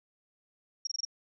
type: tone bursts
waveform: sine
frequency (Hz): 5588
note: F8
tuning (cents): 0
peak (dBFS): -30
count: 5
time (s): 0.85-1.051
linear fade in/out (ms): 5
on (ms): 21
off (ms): 24
effects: none